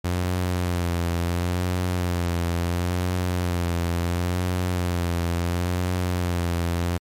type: tone with vibrato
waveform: sawtooth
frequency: 88 Hz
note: F2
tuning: 14 cents sharp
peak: -18 dBFS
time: 0.04-6.98 s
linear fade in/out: 10 ms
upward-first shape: sine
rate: 0.72 Hz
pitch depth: 49 cents each way
effects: MP3 64 kbps